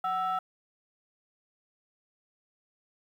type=tone pair together; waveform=sine; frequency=747.3 / 1318.5 Hz; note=F#5 / E6; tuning=+17 / 0 cents; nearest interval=minor seventh; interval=983 cents; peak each=-28 dBFS; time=0.04-0.39 s; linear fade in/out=5 ms; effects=tanh soft clip ceiling -24 dBFS + 10-bit